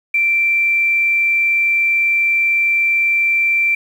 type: tone with quantisation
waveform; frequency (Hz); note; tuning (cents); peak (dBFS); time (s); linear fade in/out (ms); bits
sine; 2349; D7; 0; -12; 0.14-3.75; 5; 7
effects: none